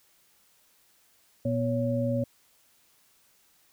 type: tone cluster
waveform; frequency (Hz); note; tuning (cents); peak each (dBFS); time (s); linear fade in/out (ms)
sine; 119 / 243.4 / 559; A#2 / B3 / C#5; +36 / -25 / +14; -29; 1.45-2.24; 5
effects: white hiss -64 dBFS RMS until 3.72 s